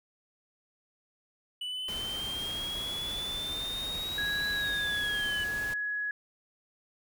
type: exponential two-way sweep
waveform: triangle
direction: up then down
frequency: 2960 to 3964 to 2960 Hz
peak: -32 dBFS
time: 1.61-5.44 s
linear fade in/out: 5 ms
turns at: 4.5 s
type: noise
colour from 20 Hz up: pink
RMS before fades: -42 dBFS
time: 1.88-5.74 s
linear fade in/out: 5 ms
type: tone with pitch glide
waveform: sine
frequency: 1660 to 1680.3 Hz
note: G#6 to G#6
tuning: -1 to +20 cents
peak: -30 dBFS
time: 4.18-6.11 s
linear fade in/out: 2 ms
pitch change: +21 cents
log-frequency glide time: 4.63-5.34 s
effects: none